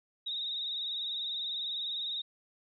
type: tone with vibrato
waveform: sine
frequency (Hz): 3729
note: A#7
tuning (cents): 0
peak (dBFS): -33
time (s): 0.26-2.22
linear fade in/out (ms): 10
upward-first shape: sine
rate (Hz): 20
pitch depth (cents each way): 64
effects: none